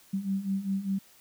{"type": "beating tone pair", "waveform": "sine", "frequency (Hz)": [191.3, 196.3], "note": ["G3", "G3"], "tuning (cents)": [-42, 3], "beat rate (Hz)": 5, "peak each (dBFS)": [-33, -29], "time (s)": [0.13, 0.99], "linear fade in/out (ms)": 10, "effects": ["white hiss -58 dBFS RMS until 1.2 s"]}